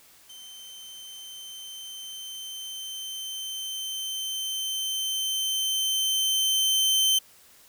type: tone with level ramp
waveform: sawtooth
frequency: 3095 Hz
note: G7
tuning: 23 cents flat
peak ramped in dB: -40 to -16 dBFS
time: 0.29-7.19 s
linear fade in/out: 10 ms
effects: white hiss -55 dBFS RMS until 7.68 s